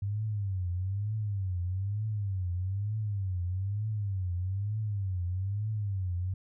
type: tone with vibrato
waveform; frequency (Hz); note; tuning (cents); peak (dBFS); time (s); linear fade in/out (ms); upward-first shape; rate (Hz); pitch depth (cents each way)
sine; 98; G2; 0; -29; 0.02-6.34; 5; triangle; 1.1; 200
effects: none